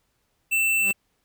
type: tone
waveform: square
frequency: 2670 Hz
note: E7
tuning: 22 cents sharp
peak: -20 dBFS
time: 0.51-0.93 s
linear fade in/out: 20 ms
type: tone with exponential growth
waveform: sawtooth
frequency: 193.8 Hz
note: G3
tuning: 20 cents flat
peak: -26 dBFS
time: 0.71-0.91 s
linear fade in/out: 0 ms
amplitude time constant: 43 ms
effects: pink hiss -71 dBFS RMS until 1.24 s